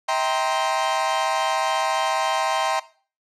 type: chord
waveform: 40% pulse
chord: C dominant seventh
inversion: first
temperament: equal with one note detuned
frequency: 643.5 / 784 / 932.3 / 1046.5 Hz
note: E5 / G5 / Bb5 / C6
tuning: -42 / 0 / 0 / 0 cents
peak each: -26 / -24 / -26 / -25 dBFS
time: 0.08-2.8 s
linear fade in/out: 10 ms
effects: noise-tail reverb RT60 0.4 s tail -17 dB re dry + low-pass 7000 Hz 12 dB/octave